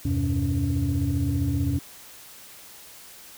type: tone cluster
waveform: sine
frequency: 80 / 95.3 / 127.4 / 282.3 Hz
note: D#2 / G2 / C3 / C#4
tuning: +49 / -48 / -46 / +32 cents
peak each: -26 dBFS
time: 0.05-1.79 s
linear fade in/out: 5 ms
effects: tanh soft clip ceiling -16 dBFS + white hiss -46 dBFS RMS until 3.37 s